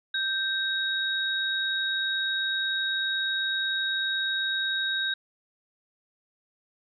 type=tone pair together; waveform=sine; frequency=1568 / 3781 Hz; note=G6 / A#7; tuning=0 / +24 cents; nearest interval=octave + minor third; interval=1524 cents; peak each=-28 dBFS; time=0.14-5.14 s; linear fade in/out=5 ms; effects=none